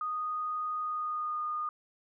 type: tone with pitch glide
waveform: sine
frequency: 1239 to 1224.1 Hz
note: D#6 to D#6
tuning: -8 to -29 cents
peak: -31 dBFS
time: 0.01-1.69 s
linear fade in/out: 2 ms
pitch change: -21 cents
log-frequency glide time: 0.82-1.41 s
effects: none